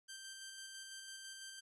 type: tone with tremolo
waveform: 10% pulse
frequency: 1568 Hz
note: G6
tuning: in tune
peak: -39 dBFS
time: 0.08-1.61 s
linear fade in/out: 20 ms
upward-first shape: square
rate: 6 Hz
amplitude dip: 25%
effects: low-pass 12000 Hz 12 dB/octave